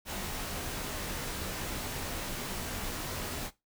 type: noise with comb filter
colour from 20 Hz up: pink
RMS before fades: -37 dBFS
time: 0.05-3.51 s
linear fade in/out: 50 ms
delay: 18 ms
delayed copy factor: -0.5
effects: noise-tail reverb RT60 0.2 s tail -17 dB re dry